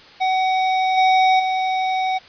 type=tone with level steps; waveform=square; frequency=752 Hz; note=F#5; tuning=28 cents sharp; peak=-17 / -13 / -19 dBFS; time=0.2-2.19 s; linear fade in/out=20 ms; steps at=0.97 / 1.39 s; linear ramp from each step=10 ms; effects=white hiss -44 dBFS RMS until 2.28 s + resampled to 11025 Hz